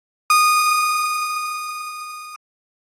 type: tone with level ramp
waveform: 35% pulse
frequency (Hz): 1232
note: D#6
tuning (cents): -17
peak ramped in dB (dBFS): -9 to -32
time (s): 0.3-2.36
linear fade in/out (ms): 2
effects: AAC 32 kbps